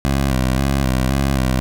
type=tone with vibrato; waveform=15% pulse; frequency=66.2 Hz; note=C2; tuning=21 cents sharp; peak=-9 dBFS; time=0.05-1.6 s; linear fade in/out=0 ms; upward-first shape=square; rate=1.9 Hz; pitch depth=54 cents each way; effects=none